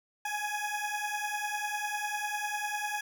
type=beating tone pair; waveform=20% pulse; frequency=830.6 / 840.6 Hz; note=G#5 / G#5; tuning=0 / +21 cents; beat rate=10 Hz; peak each=-30 dBFS; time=0.25-3.01 s; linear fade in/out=5 ms; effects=none